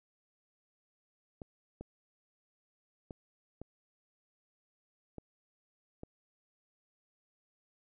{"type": "clicks", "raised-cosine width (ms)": 2, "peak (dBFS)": -30, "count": 6, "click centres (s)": [1.418, 1.81, 3.108, 3.616, 5.183, 6.034], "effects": []}